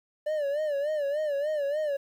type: tone with vibrato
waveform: triangle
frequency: 588 Hz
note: D5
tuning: 2 cents sharp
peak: -24 dBFS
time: 0.26-1.97 s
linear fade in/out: 10 ms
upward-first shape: sine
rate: 3.4 Hz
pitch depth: 100 cents each way
effects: 10-bit